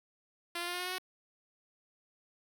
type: tone with pitch steps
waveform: 5% pulse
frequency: 344.3 / 348.5 / 352.8 / 357.1 / 361.4 / 365.8 / 370.3 Hz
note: F4 / F4 / F4 / F4 / F#4 / F#4 / F#4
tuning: -25 / -4 / +18 / +39 / -41 / -20 / +1 cents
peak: -24 dBFS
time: 0.55-0.984 s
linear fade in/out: 5 ms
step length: 62 ms
effects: none